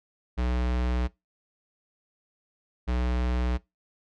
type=tone pair in turn; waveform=square; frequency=61.4 / 61.4 Hz; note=B1 / B1; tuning=-9 / -9 cents; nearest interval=unison; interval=0 cents; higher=neither; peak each=-25 dBFS; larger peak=neither; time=0.37-1.08 / 2.87-3.58 s; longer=neither; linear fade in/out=20 ms; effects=noise-tail reverb RT60 0.2 s tail -21 dB re dry + low-pass 4000 Hz 12 dB/octave